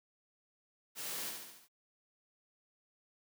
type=noise with echo; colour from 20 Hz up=white; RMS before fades=-42 dBFS; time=0.95-1.33 s; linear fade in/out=50 ms; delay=71 ms; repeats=5; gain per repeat=-4 dB; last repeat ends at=1.685 s; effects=high-pass 150 Hz 12 dB/octave